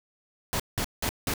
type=noise bursts; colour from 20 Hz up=pink; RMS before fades=-28 dBFS; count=4; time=0.53-1.338 s; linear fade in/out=0 ms; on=67 ms; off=180 ms; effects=none